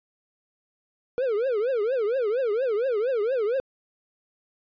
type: tone with vibrato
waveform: triangle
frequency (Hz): 470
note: A#4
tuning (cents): +14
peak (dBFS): -20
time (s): 1.18-3.6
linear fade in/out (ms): 0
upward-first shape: triangle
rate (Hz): 4.3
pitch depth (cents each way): 290
effects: resampled to 11025 Hz